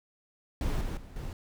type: noise with level steps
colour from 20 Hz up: brown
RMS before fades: -29 / -33 / -46 / -37 dBFS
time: 0.61-1.33 s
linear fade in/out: 2 ms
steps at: 0.81 / 0.97 / 1.16 s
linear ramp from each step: 2 ms
effects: none